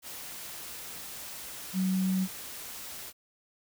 sine tone in noise, 187.8 Hz, F#3, 26 cents sharp, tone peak -25 dBFS, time 1.73-2.28 s, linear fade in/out 50 ms, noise white, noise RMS -42 dBFS, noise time 0.02-3.13 s, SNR +14 dB, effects none

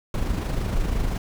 brown noise with amplitude modulation, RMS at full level -22 dBFS, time 0.14-1.18 s, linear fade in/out 2 ms, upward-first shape sine, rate 25.7 Hz, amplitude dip 45%, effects none

